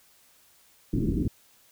white low-pass noise, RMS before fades -26 dBFS, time 0.93-1.28 s, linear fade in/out 5 ms, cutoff 340 Hz, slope 48 dB/octave, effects white hiss -60 dBFS RMS until 1.71 s

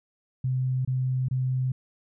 sine tone bursts, 129 Hz, C3, 24 cents flat, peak -23 dBFS, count 3, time 0.44-1.72 s, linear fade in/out 5 ms, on 410 ms, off 25 ms, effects none

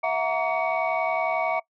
sine tone cluster, 657 / 728 / 932 / 1143 / 2241 Hz, E5 / F#5 / A#5 / D6 / C#7, -6 / -28 / -1 / -47 / +18 cents, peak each -25 / -27 / -30 / -30 / -29 dBFS, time 0.03-1.6 s, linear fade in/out 10 ms, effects noise-tail reverb RT60 0.1 s tail -22 dB re dry + tanh soft clip ceiling -15 dBFS

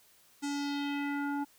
square tone with low-pass filter sweep, 285.2 Hz, C#4, 49 cents sharp, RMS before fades -34 dBFS, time 0.42-1.45 s, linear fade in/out 20 ms, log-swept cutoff 7900 to 1000 Hz, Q 2.4, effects white hiss -63 dBFS RMS until 1.58 s

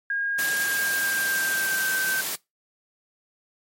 sine tone with pitch glide, 1627 to 1551.7 Hz, G#6 to G6, -36 to -18 cents, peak -23 dBFS, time 0.1-2.21 s, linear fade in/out 2 ms, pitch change -82 cents, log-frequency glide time 0.47-1.98 s
white high-pass noise, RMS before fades -29 dBFS, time 0.38-2.36 s, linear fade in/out 10 ms, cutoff 140 Hz, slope 48 dB/octave
effects noise-tail reverb RT60 0.2 s tail -23 dB re dry + MP3 64 kbps

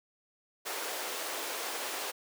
pink high-pass noise, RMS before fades -37 dBFS, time 0.65-2.12 s, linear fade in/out 20 ms, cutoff 390 Hz, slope 24 dB/octave, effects none

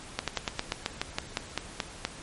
slowing click train, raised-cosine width 0.2 ms, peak -10 dBFS, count 13, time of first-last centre 0.19-2.05 s, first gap 87 ms, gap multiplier 1.1, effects pink hiss -45 dBFS RMS until 2.22 s + MP3 48 kbps

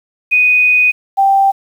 sine tone pair in turn, 2489 / 784 Hz, D#7 / G5, 0 / 0 cents, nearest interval octave + minor sixth, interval 2000 cents, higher first, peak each -7 dBFS, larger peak neither, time 0.31-0.92 / 1.17-1.52 s, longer first, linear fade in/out 20 ms, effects 7-bit

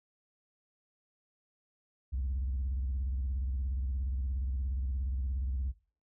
sine tone with vibrato, 65.3 Hz, C2, 3 cents flat, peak -29 dBFS, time 2.12-5.72 s, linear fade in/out 20 ms, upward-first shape square, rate 17 Hz, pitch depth 160 cents each way, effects noise-tail reverb RT60 0.4 s tail -20 dB re dry + tanh soft clip ceiling -28 dBFS

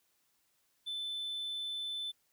triangle tone, 3520 Hz, A7, in tune, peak -34 dBFS, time 0.86-2.12 s, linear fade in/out 20 ms, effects tanh soft clip ceiling -30 dBFS + white hiss -75 dBFS RMS until 2.32 s

